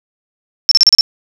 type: tone bursts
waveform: sine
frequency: 5400 Hz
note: E8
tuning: 41 cents sharp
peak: -3 dBFS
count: 6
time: 0.69-1.009 s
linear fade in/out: 0 ms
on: 24 ms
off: 35 ms
effects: none